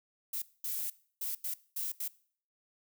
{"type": "noise bursts at uneven times", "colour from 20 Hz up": "violet", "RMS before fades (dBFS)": -36, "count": 6, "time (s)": [[0.33, 0.42], [0.64, 0.9], [1.21, 1.35], [1.44, 1.54], [1.76, 1.92], [2, 2.08]], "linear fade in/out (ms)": 5, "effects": ["noise-tail reverb RT60 0.5 s tail -20 dB re dry"]}